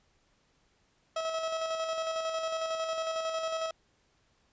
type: tone with tremolo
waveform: 30% pulse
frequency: 647 Hz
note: E5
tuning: 32 cents flat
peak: -27 dBFS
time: 1.16-3.71 s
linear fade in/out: 5 ms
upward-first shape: square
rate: 11 Hz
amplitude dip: 35%
effects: pink hiss -70 dBFS RMS until 4.52 s + resampled to 16000 Hz